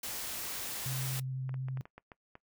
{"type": "noise", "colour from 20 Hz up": "white", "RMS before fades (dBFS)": -39, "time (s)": [0.03, 1.2], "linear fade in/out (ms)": 5}
{"type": "tone with vibrato", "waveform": "sine", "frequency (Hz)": 130.81, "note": "C3", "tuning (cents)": 0, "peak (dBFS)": -34, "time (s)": [0.86, 1.81], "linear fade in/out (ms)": 0, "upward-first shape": "triangle", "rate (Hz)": 12, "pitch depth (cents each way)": 14}
{"type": "clicks", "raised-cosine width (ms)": 0.5, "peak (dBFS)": -33, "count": 8, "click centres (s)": [1.493, 1.542, 1.685, 1.773, 1.855, 1.98, 2.118, 2.354]}
{"effects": ["noise-tail reverb RT60 0.1 s tail -20 dB re dry"]}